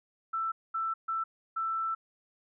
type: tone bursts at uneven times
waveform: sine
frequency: 1329 Hz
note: E6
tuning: 14 cents sharp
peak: -29 dBFS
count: 4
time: 0.33-0.52 / 0.74-0.94 / 1.08-1.24 / 1.56-1.95 s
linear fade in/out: 10 ms
effects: none